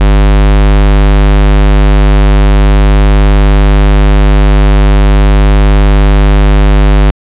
square tone, 50.2 Hz, G1, 42 cents sharp, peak -3 dBFS, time 0-7.11 s, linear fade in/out 10 ms, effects resampled to 8000 Hz

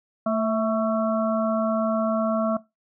harmonic tone with a mistuned harmonic, 223 Hz, A3, 23 cents sharp, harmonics 1 / 3 / 5 / 6, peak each -24 / -23 / -30 / -32 dBFS, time 0.26-2.57 s, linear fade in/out 5 ms, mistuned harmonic 3, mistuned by -37 cents, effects noise-tail reverb RT60 0.2 s tail -19 dB re dry

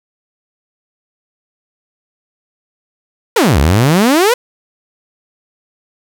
sawtooth exponential two-way sweep, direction down then up, 513 to 65.41 to 513 Hz, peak -4 dBFS, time 3.36-4.34 s, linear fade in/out 5 ms, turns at 3.59 s, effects none

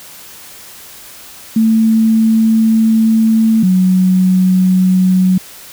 sine tone pair in turn, 222.5 / 185.38 Hz, A3 / F#3, +20 / +4 cents, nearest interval minor third, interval 316 cents, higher first, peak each -7 dBFS, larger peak neither, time 1.56-3.63 / 3.63-5.38 s, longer first, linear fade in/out 5 ms, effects white hiss -35 dBFS RMS until 5.72 s

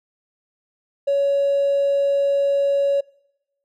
triangle tone with hard clipping, 560 Hz, C#5, 18 cents sharp, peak -16 dBFS, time 1.07-3.01 s, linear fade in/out 10 ms, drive 3 dB, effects noise-tail reverb RT60 0.8 s tail -23 dB re dry

